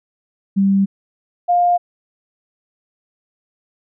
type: tone pair in turn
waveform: sine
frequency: 196 / 705.2 Hz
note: G3 / F5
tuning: 0 / +17 cents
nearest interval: octave + minor seventh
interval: 2217 cents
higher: second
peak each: -11 dBFS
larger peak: neither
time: 0.56-0.86 / 1.48-1.78 s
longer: neither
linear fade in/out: 20 ms
effects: none